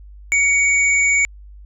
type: tone pair together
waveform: sine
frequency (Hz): 2242 / 7118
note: C#7 / A8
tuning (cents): +19 / +19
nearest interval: octave + minor sixth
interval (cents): 2000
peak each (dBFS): -13 / -22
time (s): 0.32-1.25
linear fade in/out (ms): 0
effects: added 50 Hz sine -37 dBFS peak until 1.65 s